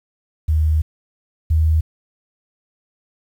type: tone pair in turn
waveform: sine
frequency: 77.78 / 79.14 Hz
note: D#2 / D#2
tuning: 0 / +30 cents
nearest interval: unison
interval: 30 cents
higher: second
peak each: -13 / -12 dBFS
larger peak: second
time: 0.48-0.82 / 1.5-1.81 s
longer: first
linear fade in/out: 10 ms
effects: 8-bit